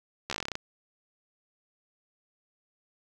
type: slowing click train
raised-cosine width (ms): 0.2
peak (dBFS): -15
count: 12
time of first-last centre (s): 0.3-0.554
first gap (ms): 13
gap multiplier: 1.11
effects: none